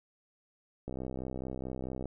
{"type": "click train", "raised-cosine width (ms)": 2, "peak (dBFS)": -25, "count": 77, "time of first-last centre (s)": [0.88, 2.056], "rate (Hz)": 64.6, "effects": []}